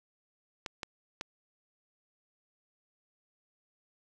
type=clicks; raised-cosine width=0.2 ms; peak=-19 dBFS; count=3; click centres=0.662 / 0.832 / 1.211 s; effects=none